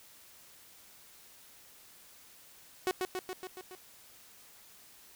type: tone with echo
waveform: sawtooth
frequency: 370 Hz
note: F#4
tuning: in tune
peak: -24 dBFS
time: 2.87-2.91 s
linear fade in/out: 0 ms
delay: 140 ms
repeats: 6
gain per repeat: -3 dB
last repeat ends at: 3.75 s
effects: white hiss -57 dBFS RMS until 5.15 s